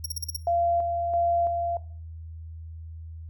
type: tone bursts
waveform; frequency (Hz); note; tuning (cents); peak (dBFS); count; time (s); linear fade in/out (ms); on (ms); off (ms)
20% pulse; 5590; F8; +1; -22; 6; 0.04-0.365; 5; 20; 41
type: tone with tremolo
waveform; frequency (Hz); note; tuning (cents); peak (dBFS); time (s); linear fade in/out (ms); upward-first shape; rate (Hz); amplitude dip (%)
sine; 687; F5; -29; -21; 0.47-1.77; 2; square; 1.5; 40
effects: noise-tail reverb RT60 0.5 s tail -18 dB re dry + added 81 Hz sine -37 dBFS peak until 3.29 s